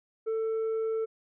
sine tone with tanh clipping, 444.9 Hz, A4, 19 cents sharp, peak -28 dBFS, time 0.26-1.06 s, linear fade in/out 20 ms, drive 3 dB, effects none

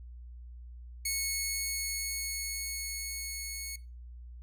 10% pulse tone with level ramp, 2199 Hz, C#7, 14 cents flat, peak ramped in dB -21 to -29 dBFS, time 1.05-3.76 s, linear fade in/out 5 ms, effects noise-tail reverb RT60 0.3 s tail -18 dB re dry + added 60 Hz sine -44 dBFS peak until 4.42 s

